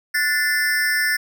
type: tone with amplitude modulation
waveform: square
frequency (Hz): 1760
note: A6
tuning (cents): 0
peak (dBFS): -14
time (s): 0.14-1.17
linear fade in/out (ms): 10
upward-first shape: sine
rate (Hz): 294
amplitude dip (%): 95
effects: none